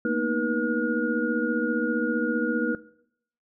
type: tone cluster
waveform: sine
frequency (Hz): 226.2 / 241.3 / 312.1 / 482.1 / 1436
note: A3 / B3 / D#4 / B4 / F6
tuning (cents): +48 / -40 / +5 / -42 / +48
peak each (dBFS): -29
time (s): 0.05-2.75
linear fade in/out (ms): 2
effects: noise-tail reverb RT60 0.7 s tail -19 dB re dry